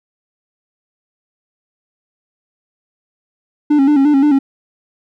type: tone with vibrato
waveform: triangle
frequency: 284.5 Hz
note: C#4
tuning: 45 cents sharp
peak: -6 dBFS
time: 3.7-4.39 s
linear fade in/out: 10 ms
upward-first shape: square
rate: 5.7 Hz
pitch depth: 74 cents each way
effects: none